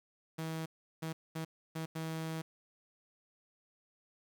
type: tone bursts at uneven times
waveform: sawtooth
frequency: 160.9 Hz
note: E3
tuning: 42 cents flat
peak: -33 dBFS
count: 5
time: 0.38-0.66 / 1.02-1.13 / 1.35-1.45 / 1.75-1.86 / 1.95-2.42 s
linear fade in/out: 10 ms
effects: 10-bit